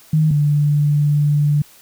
sine tone pair in turn, 155.7 / 146.96 Hz, D#3 / D3, +2 / +2 cents, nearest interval minor second, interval 100 cents, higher first, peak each -11 / -12 dBFS, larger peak first, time 0.13-0.31 / 0.31-1.62 s, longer second, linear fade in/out 5 ms, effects white hiss -47 dBFS RMS until 1.81 s

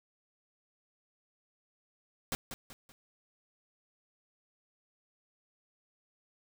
pink noise with echo, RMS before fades -34 dBFS, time 2.32-2.35 s, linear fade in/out 0 ms, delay 190 ms, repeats 3, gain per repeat -8 dB, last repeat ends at 2.92 s, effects none

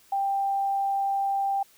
sine tone, 789 Hz, G5, 11 cents sharp, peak -23 dBFS, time 0.12-1.63 s, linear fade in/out 5 ms, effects white hiss -58 dBFS RMS until 1.77 s

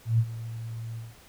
sine tone with ADSR envelope, 114.2 Hz, A#2, 35 cents flat, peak -17 dBFS, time 0.05-1.16 s, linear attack 140 ms, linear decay 56 ms, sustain -16 dB, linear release 200 ms, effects pink hiss -54 dBFS RMS until 1.28 s

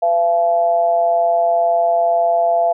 sine tone with amplitude modulation, 681 Hz, F5, 44 cents flat, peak -9 dBFS, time 0.02-2.73 s, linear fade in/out 10 ms, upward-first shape sine, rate 178 Hz, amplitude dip 65%, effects none

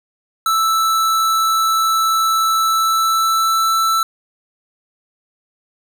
square tone with pitch glide, 1318.5 to 1326.1 Hz, E6 to E6, 0 to +10 cents, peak -14 dBFS, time 0.46-4.03 s, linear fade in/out 2 ms, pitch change +10 cents, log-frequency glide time 2.63-3.67 s, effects 9-bit

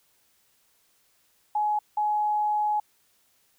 sine tone pair in turn, 842 / 842 Hz, G#5 / G#5, +24 / +24 cents, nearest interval unison, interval 0 cents, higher neither, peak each -22 dBFS, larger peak neither, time 1.55-1.79 / 1.97-2.8 s, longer second, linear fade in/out 5 ms, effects white hiss -66 dBFS RMS until 3.58 s

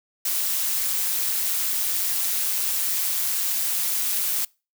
blue noise with amplitude modulation, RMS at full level -22 dBFS, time 0.25-4.45 s, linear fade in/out 5 ms, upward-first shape sine, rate 190 Hz, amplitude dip 50%, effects noise-tail reverb RT60 0.3 s tail -25 dB re dry

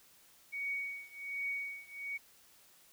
sine tone with tremolo, 2241 Hz, C#7, 18 cents sharp, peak -33 dBFS, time 0.52-2.18 s, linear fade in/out 20 ms, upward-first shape triangle, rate 1.3 Hz, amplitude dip 95%, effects white hiss -63 dBFS RMS until 2.92 s

